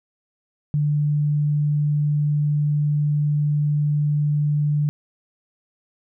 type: tone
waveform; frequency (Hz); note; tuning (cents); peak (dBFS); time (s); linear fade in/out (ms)
sine; 147.9; D3; +13; -17; 0.74-4.89; 0
effects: none